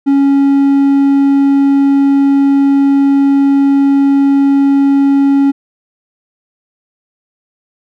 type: tone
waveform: triangle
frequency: 277.5 Hz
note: C#4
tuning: 2 cents sharp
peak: -4 dBFS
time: 0.06-5.52 s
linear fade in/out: 20 ms
effects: none